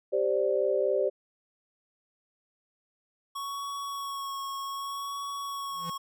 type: chord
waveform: sine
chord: G suspended fourth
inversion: none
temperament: equal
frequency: 392 / 523.3 / 587.3 Hz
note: G4 / C5 / D5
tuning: 0 / 0 / 0 cents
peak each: -28 dBFS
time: 0.12-1.1 s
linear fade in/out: 20 ms
type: tone with vibrato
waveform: square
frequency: 1108.7 Hz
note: C#6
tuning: in tune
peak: -34 dBFS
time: 3.35-5.98 s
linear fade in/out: 10 ms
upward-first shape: sine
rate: 0.65 Hz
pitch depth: 20 cents each way
type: tone with exponential growth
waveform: square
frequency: 168.4 Hz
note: E3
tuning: 37 cents sharp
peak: -35 dBFS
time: 5.69-5.9 s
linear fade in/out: 5 ms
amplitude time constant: 44 ms
effects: none